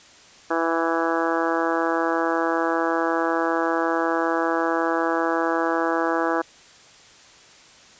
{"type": "harmonic tone", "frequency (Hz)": 165.3, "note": "E3", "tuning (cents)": 5, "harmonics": [2, 3, 4, 5, 6, 7, 8, 9, 10], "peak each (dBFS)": [-25, -27, -28, -29, -30, -30, -31, -32, -32], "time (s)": [0.5, 6.42], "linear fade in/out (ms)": 10, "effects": ["white hiss -49 dBFS RMS until 7.99 s", "resampled to 16000 Hz"]}